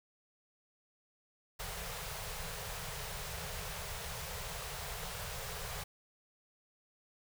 pink band-stop noise, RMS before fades -42 dBFS, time 1.59-5.84 s, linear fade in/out 10 ms, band 180 to 410 Hz, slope 96 dB/octave, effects none

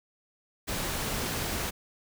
pink noise, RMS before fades -32 dBFS, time 0.67-1.71 s, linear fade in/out 20 ms, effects none

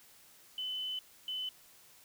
sine tone bursts at uneven times, 3023 Hz, F#7, 36 cents sharp, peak -35 dBFS, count 2, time 0.58-0.99 / 1.28-1.49 s, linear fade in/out 2 ms, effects white hiss -60 dBFS RMS until 2.04 s

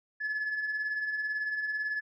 sine beating tone pair, 1699 / 1717 Hz, G#6 / A6, +39 / -43 cents, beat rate 18 Hz, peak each -38 / -29 dBFS, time 0.2-2.01 s, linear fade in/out 20 ms, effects tanh soft clip ceiling -27 dBFS

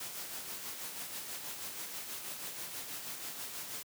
white noise with tremolo, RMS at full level -41 dBFS, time 0-3.83 s, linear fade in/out 5 ms, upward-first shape sine, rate 6.2 Hz, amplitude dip 40%, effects high-pass 100 Hz 12 dB/octave

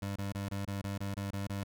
25% pulse tone bursts, 99.3 Hz, G2, 23 cents sharp, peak -31 dBFS, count 10, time 0.02-1.636 s, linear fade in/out 5 ms, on 140 ms, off 24 ms, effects none

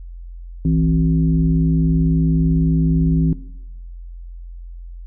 sine tone with frequency modulation, 162.9 Hz, E3, 20 cents flat, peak -13 dBFS, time 0.65-3.33 s, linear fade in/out 2 ms, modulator 102 Hz, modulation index 0.96, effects noise-tail reverb RT60 0.9 s tail -18 dB re dry + added 43 Hz sine -31 dBFS peak until 5.06 s

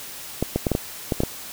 clicks, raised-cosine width 2 ms, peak -7 dBFS, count 8, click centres 0.426 / 0.56 / 0.668 / 0.717 / 0.751 / 1.122 / 1.204 / 1.235 s, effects white hiss -37 dBFS RMS until 1.52 s

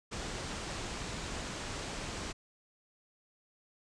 pink low-pass noise, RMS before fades -40 dBFS, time 0.11-2.33 s, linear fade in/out 20 ms, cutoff 8500 Hz, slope 48 dB/octave, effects none

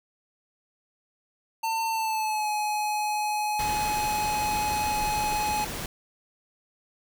square tone with pitch glide, 899 to 843.7 Hz, A5 to G#5, +37 to +27 cents, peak -26 dBFS, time 1.63-5.65 s, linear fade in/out 10 ms, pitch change -110 cents, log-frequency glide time 1.9-2.5 s
pink noise, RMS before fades -34 dBFS, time 3.59-5.86 s, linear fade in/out 2 ms
effects none

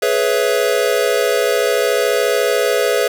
square chord, C# minor seventh, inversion second, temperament equal with one note detuned, 420.1 / 493.9 / 554.4 / 659.3 Hz, G#4 / B4 / C#5 / E5, +20 / 0 / 0 / 0 cents, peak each -19 / -19 / -21 / -22 dBFS, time 0.02-3.08 s, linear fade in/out 5 ms, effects none

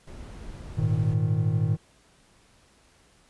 brown noise, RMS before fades -40 dBFS, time 0.07-1.14 s, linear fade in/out 5 ms
triangle chord, Ab suspended second, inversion none, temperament equal, 103.83 / 116.54 / 155.56 Hz, Ab2 / Bb2 / Eb3, 0 / 0 / 0 cents, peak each -24 dBFS, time 0.77-1.77 s, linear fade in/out 20 ms
effects pink hiss -60 dBFS RMS until 3.29 s + resampled to 24000 Hz

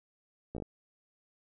slowing click train, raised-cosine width 2 ms, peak -26 dBFS, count 5, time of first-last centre 0.55-0.623 s, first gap 15 ms, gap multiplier 1.13, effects none

